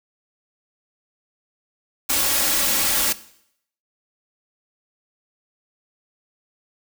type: noise with comb filter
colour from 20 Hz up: white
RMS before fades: -20 dBFS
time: 2.09-3.13 s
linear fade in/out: 10 ms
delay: 3.6 ms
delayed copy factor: +0.7
effects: noise-tail reverb RT60 0.7 s tail -17 dB re dry